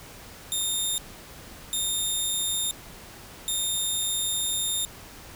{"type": "tone bursts at uneven times", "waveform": "15% pulse", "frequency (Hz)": 3649, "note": "A#7", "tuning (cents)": -38, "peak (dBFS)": -18, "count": 3, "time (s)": [[0.52, 0.98], [1.73, 2.71], [3.48, 4.85]], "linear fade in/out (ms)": 0, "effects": ["pink hiss -45 dBFS RMS until 5.35 s"]}